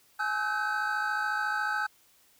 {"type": "tone cluster", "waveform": "triangle", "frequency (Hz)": [842, 1292, 1520, 1574], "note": ["G#5", "E6", "F#6", "G6"], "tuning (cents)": [24, -35, 46, 7], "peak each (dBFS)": [-32, -32, -29, -34], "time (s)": [0.19, 1.87], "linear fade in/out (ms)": 10, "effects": ["white hiss -63 dBFS RMS until 2.39 s"]}